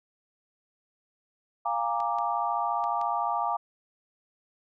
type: chord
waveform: sine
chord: Bb dominant seventh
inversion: second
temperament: equal with one note detuned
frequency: 698.5 / 818.2 / 932.3 / 1174.7 Hz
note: F5 / Ab5 / Bb5 / D6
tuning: 0 / -26 / 0 / 0 cents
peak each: -31 dBFS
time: 1.65-3.57 s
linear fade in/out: 10 ms
type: clicks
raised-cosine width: 0.2 ms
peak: -29 dBFS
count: 4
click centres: 2.003 / 2.186 / 2.84 / 3.014 s
effects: none